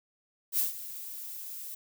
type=noise with ADSR envelope; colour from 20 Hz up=violet; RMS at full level=-26 dBFS; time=0.52-1.75 s; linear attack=63 ms; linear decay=140 ms; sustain=-15 dB; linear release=6 ms; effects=none